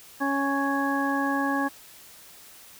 harmonic tone, 277.2 Hz, C#4, in tune, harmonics 1 / 2 / 3 / 4 / 6, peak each -26 / -34 / -30 / -31 / -30 dBFS, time 0.2-1.69 s, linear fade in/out 20 ms, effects white hiss -49 dBFS RMS until 2.79 s

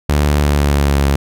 sawtooth tone with pitch glide, 73.3 to 69.91 Hz, D2 to C#2, -3 to +15 cents, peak -7 dBFS, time 0.09-1.16 s, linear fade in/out 5 ms, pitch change -82 cents, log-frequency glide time 0.39-1.04 s, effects none

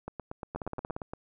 two click trains, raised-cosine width 1 ms, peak -21 / -23 dBFS, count 8 / 10, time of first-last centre 0.56-0.965 / 0.08-1.135 s, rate 17.3 / 8.53 Hz, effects none

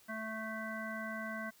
harmonic tone, 220 Hz, A3, in tune, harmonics 1 / 3 / 5 / 7 / 9, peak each -43 / -45 / -47 / -43 / -47 dBFS, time 0.08-1.51 s, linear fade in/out 20 ms, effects white hiss -64 dBFS RMS until 1.6 s

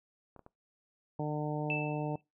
clicks, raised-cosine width 1 ms, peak -37 dBFS, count 3, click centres 0.363 / 0.393 / 0.464 s
harmonic tone, 150.3 Hz, D3, 40 cents sharp, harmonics 1 / 2 / 3 / 4 / 5 / 6, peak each -35 / -38 / -40 / -41 / -42 / -43 dBFS, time 1.19-2.16 s, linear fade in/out 5 ms
sine tone with exponential decay, 2642 Hz, E7, 3 cents sharp, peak -30 dBFS, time 1.7-2.21 s, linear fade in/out 1 ms, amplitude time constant 110 ms
effects noise-tail reverb RT60 0.2 s tail -22 dB re dry

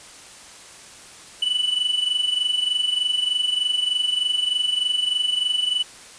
triangle tone with amplitude modulation, 2973 Hz, F#7, 8 cents sharp, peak -15 dBFS, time 1.42-5.83 s, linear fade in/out 5 ms, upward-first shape sine, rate 23.3 Hz, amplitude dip 70%, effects white hiss -43 dBFS RMS until 6.18 s + resampled to 22050 Hz

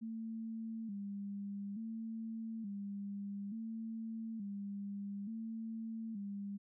sine tone with vibrato, 212.2 Hz, G#3, 38 cents sharp, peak -40 dBFS, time 0.01-6.58 s, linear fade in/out 20 ms, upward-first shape square, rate 0.57 Hz, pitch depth 96 cents each way, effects none

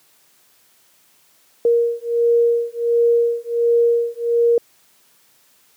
sine beating tone pair, 469.1 / 470.5 Hz, A#4 / A#4, +11 / +16 cents, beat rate 1.4 Hz, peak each -17 dBFS, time 1.65-4.58 s, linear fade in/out 2 ms, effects white hiss -56 dBFS RMS until 5.76 s + high-pass 100 Hz 12 dB/octave

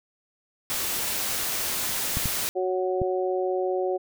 white noise, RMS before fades -28 dBFS, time 0.7-2.49 s, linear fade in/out 0 ms
clicks, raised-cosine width 5 ms, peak -16 dBFS, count 3, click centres 2.171 / 2.257 / 3.017 s
harmonic tone, 185 Hz, F#3, in tune, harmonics 2 / 3 / 4, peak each -25 / -29 / -31 dBFS, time 2.55-3.98 s, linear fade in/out 20 ms
effects none

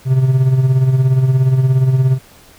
triangle tone with tremolo, 130.81 Hz, C3, in tune, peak -5 dBFS, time 0.05-2.19 s, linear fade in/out 50 ms, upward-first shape sine, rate 17 Hz, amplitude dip 55%, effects pink hiss -44 dBFS RMS until 2.58 s

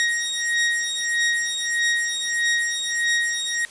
sawtooth beating tone pair, 1879 / 1880.6 Hz, A#6 / A#6, +13 / +15 cents, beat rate 1.6 Hz, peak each -20 dBFS, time 0-3.65 s, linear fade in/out 0 ms, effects white hiss -44 dBFS RMS until 3.7 s + resampled to 22050 Hz

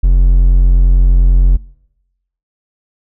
triangle tone, 44.4 Hz, F1, 29 cents sharp, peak -3 dBFS, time 0.03-1.57 s, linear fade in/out 10 ms, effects noise-tail reverb RT60 0.9 s tail -24 dB re dry

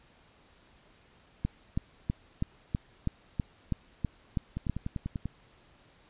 two click trains, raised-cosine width 5 ms, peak -16 / -21 dBFS, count 11 / 8, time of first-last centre 1.45-4.697 / 4.57-5.256 s, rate 3.08 / 10.2 Hz, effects pink hiss -61 dBFS RMS until 6.09 s + resampled to 8000 Hz

